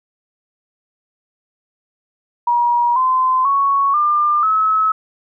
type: tone with pitch steps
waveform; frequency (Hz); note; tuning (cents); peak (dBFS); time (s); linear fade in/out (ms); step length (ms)
sine; 956 / 1030.6 / 1110.9 / 1197.5 / 1290.9; A#5 / C6 / C#6 / D6 / E6; +43 / -27 / +3 / +33 / -37; -12; 2.47-4.92; 5; 490
effects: none